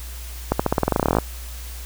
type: accelerating click train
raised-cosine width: 1 ms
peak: -3 dBFS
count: 18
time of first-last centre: 0.52-1.186 s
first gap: 75 ms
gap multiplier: 0.91
effects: added 60 Hz sine -32 dBFS peak until 1.85 s + white hiss -40 dBFS RMS until 1.85 s